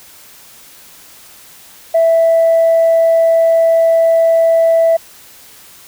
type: tone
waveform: sine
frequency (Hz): 659.3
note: E5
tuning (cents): 0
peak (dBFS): -6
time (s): 1.94-4.97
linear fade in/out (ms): 10
effects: tanh soft clip ceiling -4 dBFS + white hiss -40 dBFS RMS until 5.87 s